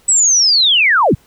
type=linear sweep; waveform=sine; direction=down; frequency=8000 to 56 Hz; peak=-8 dBFS; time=0.08-1.15 s; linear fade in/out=10 ms; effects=pink hiss -51 dBFS RMS until 1.26 s